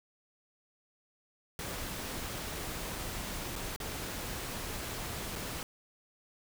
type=noise with dropouts; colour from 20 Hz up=pink; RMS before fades=-39 dBFS; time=1.59-5.63 s; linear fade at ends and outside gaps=1 ms; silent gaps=3.556-3.561 / 3.762-3.801 / 5.355-5.359 s; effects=none

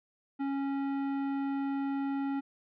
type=tone with tanh clipping; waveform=sine; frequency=275.9 Hz; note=C#4; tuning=8 cents flat; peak=-32 dBFS; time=0.39-2.41 s; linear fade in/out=20 ms; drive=14 dB; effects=none

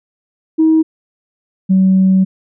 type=tone pair in turn; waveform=sine; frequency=318.3 / 189.26 Hz; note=D#4 / F#3; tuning=+39 / +39 cents; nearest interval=major sixth; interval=900 cents; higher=first; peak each=-6 dBFS; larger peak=neither; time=0.58-0.83 / 1.69-2.25 s; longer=second; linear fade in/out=20 ms; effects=tanh soft clip ceiling -3 dBFS

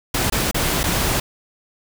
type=noise with dropouts; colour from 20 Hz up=pink; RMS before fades=-20 dBFS; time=0.14-1.2 s; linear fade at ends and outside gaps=5 ms; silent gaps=0.3-0.322 / 0.513-0.544 / 0.833-0.838 s; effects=none

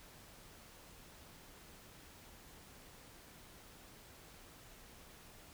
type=silence; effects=pink hiss -58 dBFS RMS until 5.53 s

